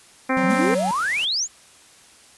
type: harmonic tone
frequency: 261.6 Hz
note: C4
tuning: in tune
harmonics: 1 / 2 / 3 / 4 / 5 / 6 / 7 / 8 / 9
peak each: -22 / -25 / -27 / -28 / -29 / -30 / -30 / -31 / -32 dBFS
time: 0.29-0.75 s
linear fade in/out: 10 ms
type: tone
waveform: square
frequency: 187.4 Hz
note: F#3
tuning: 22 cents sharp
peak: -26 dBFS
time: 0.37-0.91 s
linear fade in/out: 0 ms
type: exponential sweep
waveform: sine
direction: up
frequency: 153.4 to 7340 Hz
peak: -20 dBFS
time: 0.42-1.48 s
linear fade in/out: 50 ms
type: noise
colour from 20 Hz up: white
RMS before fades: -35 dBFS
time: 0.49-1.26 s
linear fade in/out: 20 ms
effects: white hiss -50 dBFS RMS until 2.37 s + resampled to 24000 Hz